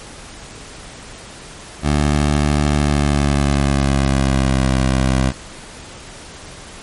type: tone with pitch glide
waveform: 15% pulse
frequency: 73.42 to 65.41 Hz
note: D2 to C2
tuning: 0 to 0 cents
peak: -7 dBFS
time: 1.82-5.33 s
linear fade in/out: 50 ms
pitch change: -200 cents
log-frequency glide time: 2.74-4.73 s
effects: pink hiss -36 dBFS RMS until 6.82 s + MP3 48 kbps